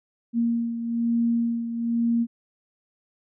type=beating tone pair; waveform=sine; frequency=233.1 / 234.2 Hz; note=A#3 / A#3; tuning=0 / +8 cents; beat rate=1.1 Hz; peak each=-22 / -29 dBFS; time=0.33-2.27 s; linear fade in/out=50 ms; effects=none